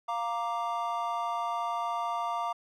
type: chord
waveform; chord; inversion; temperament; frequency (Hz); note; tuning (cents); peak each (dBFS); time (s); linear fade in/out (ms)
triangle; Bb major; second; equal; 698.5 / 932.3 / 1174.7; F5 / Bb5 / D6; 0 / 0 / 0; -32; 0.08-2.53; 10
effects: none